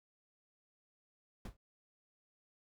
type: noise with exponential decay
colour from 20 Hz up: brown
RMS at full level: -37 dBFS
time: 1.45-1.57 s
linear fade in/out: 5 ms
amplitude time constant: 26 ms
effects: none